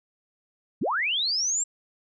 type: linear sweep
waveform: sine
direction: up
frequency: 116.54 to 7590 Hz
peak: -23 dBFS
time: 0.81-1.64 s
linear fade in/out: 10 ms
effects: none